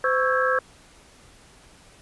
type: tone cluster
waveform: sine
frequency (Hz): 514 / 1110 / 1317 / 1593 / 1656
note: C5 / C#6 / E6 / G6 / G#6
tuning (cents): -31 / +2 / -2 / +27 / -5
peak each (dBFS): -23 / -27 / -25 / -27 / -27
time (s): 0.04-0.59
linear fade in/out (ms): 2
effects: pink hiss -52 dBFS RMS until 2.01 s + resampled to 24000 Hz